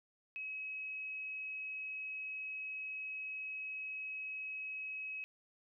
sine tone, 2557 Hz, D#7, 47 cents sharp, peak -40 dBFS, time 0.36-5.24 s, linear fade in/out 0 ms, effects none

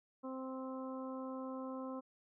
harmonic tone, 261.6 Hz, C4, in tune, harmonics 1 / 2 / 3 / 4 / 5, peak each -43 / -46 / -55 / -50 / -55 dBFS, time 0.23-2.01 s, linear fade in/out 20 ms, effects none

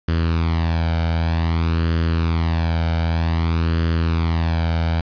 sawtooth tone with flanger, 82.5 Hz, E2, 2 cents sharp, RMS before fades -19 dBFS, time 0.08-5.01 s, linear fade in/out 5 ms, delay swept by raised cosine 0.64 to 1.34 ms, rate 0.53 Hz, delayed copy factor +0.6, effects resampled to 11025 Hz + 7-bit

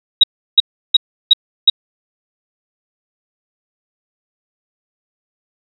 sine tone bursts, 3817 Hz, A#7, 40 cents sharp, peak -3 dBFS, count 5, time 0.21-1.7 s, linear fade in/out 5 ms, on 26 ms, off 340 ms, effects none

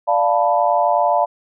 sine chord, B half-diminished seventh, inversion first, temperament equal, 587.3 / 698.5 / 880 / 987.8 Hz, D5 / F5 / A5 / B5, 0 / 0 / 0 / 0 cents, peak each -19 / -17 / -19 / -21 dBFS, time 0.07-1.26 s, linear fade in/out 20 ms, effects none

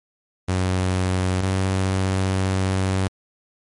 sawtooth tone pair in turn, 92.5 / 94.94 Hz, F#2 / F#2, 0 / +45 cents, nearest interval unison, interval 45 cents, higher second, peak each -15 / -15 dBFS, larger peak neither, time 0.48-1.42 / 1.42-3.08 s, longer second, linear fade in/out 10 ms, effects MP3 48 kbps

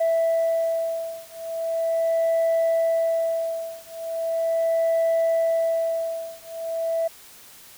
sine beating tone pair, 659.3 / 659.69 Hz, E5 / E5, 0 / +1 cents, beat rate 0.39 Hz, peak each -22 dBFS, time 0-7.08 s, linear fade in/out 10 ms, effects tanh soft clip ceiling -16 dBFS + white hiss -47 dBFS RMS until 7.77 s

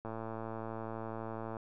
click train, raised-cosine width 1 ms, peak -27 dBFS, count 171, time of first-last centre 0.05-1.568 s, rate 112 Hz, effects none

